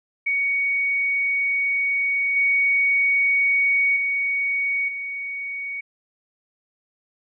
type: tone with level steps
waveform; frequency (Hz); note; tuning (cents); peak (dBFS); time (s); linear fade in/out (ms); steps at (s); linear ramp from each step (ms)
sine; 2238; C#7; +16; -19 / -16 / -20 / -27; 0.26-5.81; 10; 2.36 / 3.96 / 4.88; 5
effects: none